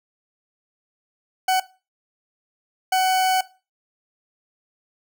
40% pulse tone bursts at uneven times, 749 Hz, F#5, 21 cents sharp, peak -16 dBFS, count 2, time 1.48-1.6 / 2.92-3.41 s, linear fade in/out 5 ms, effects noise-tail reverb RT60 0.3 s tail -17 dB re dry

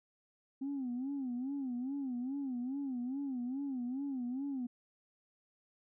sine tone with vibrato, 261.6 Hz, C4, in tune, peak -34 dBFS, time 0.61-4.67 s, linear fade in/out 10 ms, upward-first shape sine, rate 2.4 Hz, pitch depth 140 cents each way, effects tanh soft clip ceiling -32 dBFS

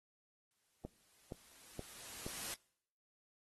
white noise with exponential growth, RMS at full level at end -42 dBFS, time 0.51-2.54 s, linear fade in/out 0 ms, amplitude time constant 440 ms
click train, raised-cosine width 2 ms, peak -30 dBFS, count 4, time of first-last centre 0.85-2.265 s, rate 2.12 Hz
effects noise-tail reverb RT60 0.7 s tail -25 dB re dry + AAC 32 kbps

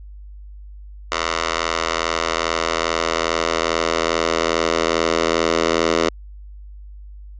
10% pulse tone with high-pass filter sweep, 82.4 Hz, E2, in tune, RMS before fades -20 dBFS, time 1.12-6.09 s, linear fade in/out 0 ms, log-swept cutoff 870 to 410 Hz, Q 1, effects added 50 Hz sine -35 dBFS peak until 7.39 s + resampled to 16000 Hz

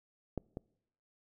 clicks, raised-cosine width 2 ms, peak -21 / -26 dBFS, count 2, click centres 0.377 / 0.571 s, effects noise-tail reverb RT60 0.8 s tail -26 dB re dry

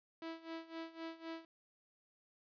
sawtooth tone with tremolo, 327.4 Hz, E4, 12 cents flat, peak -38 dBFS, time 0.22-1.45 s, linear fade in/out 2 ms, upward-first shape sine, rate 3.9 Hz, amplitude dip 85%, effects resampled to 11025 Hz + 13-bit

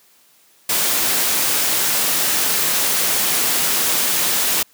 white noise, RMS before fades -18 dBFS, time 0.69-4.63 s, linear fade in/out 5 ms, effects white hiss -54 dBFS RMS until 4.73 s + high-pass 150 Hz 12 dB/octave

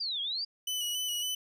sine exponential two-way sweep, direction down then up, 4888 to 3219 to 4888 Hz, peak -31 dBFS, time 0-0.45 s, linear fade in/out 10 ms, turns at 0.21 s
sawtooth tone with vibrato, 2960 Hz, F#7, in tune, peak -28 dBFS, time 0.67-1.35 s, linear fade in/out 5 ms, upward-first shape square, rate 3.6 Hz, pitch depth 24 cents each way
effects none

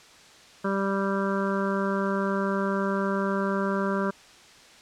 harmonic tone, 196 Hz, G3, in tune, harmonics 1 / 2 / 3 / 5 / 6 / 7 / 8, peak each -27 / -30 / -32 / -34 / -35 / -35 / -36 dBFS, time 0.64-4.11 s, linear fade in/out 10 ms, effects white hiss -51 dBFS RMS until 4.81 s + low-pass 6000 Hz 12 dB/octave

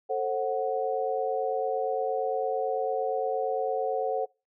sine chord, F# diminished, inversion first, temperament just, 444 / 532.8 / 740 Hz, A4 / C5 / F#5, +16 / +31 / 0 cents, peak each -30 dBFS, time 0.09-4.26 s, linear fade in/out 20 ms, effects noise-tail reverb RT60 0.3 s tail -26 dB re dry

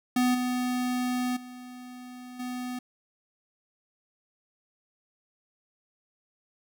square tone with level steps, 249.5 Hz, B3, 18 cents sharp, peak -22 / -27 / -42 / -33 dBFS, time 0.16-2.79 s, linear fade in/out 5 ms, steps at 0.34 / 1.36 / 2.39 s, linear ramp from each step 10 ms, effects none

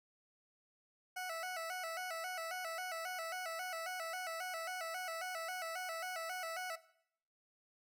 20% pulse tone with vibrato, 695 Hz, F5, 9 cents flat, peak -35 dBFS, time 1.16-6.76 s, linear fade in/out 10 ms, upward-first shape square, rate 3.7 Hz, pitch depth 100 cents each way, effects noise-tail reverb RT60 0.7 s tail -18 dB re dry

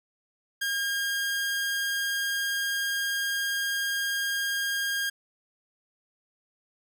sawtooth tone, 1617 Hz, G#6, 47 cents flat, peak -23 dBFS, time 0.61-5.1 s, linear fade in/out 10 ms, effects none

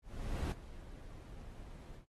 brown noise with ADSR envelope, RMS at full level -34 dBFS, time 0.02-2.06 s, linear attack 500 ms, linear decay 3 ms, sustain -16 dB, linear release 100 ms, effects AAC 32 kbps

